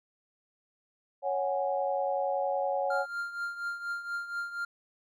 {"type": "chord", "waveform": "sine", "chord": "C# suspended fourth", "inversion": "none", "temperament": "equal", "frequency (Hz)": [554.4, 740, 830.6], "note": ["C#5", "F#5", "G#5"], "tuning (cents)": [0, 0, 0], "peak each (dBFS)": [-30, -32, -34], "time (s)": [1.22, 3.06], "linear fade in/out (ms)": 50}
{"type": "tone with tremolo", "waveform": "triangle", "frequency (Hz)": 1396.9, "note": "F6", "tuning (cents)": 0, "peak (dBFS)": -28, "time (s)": [2.9, 4.65], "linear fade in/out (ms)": 5, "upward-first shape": "triangle", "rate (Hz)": 4.2, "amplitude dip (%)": 75}
{"effects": []}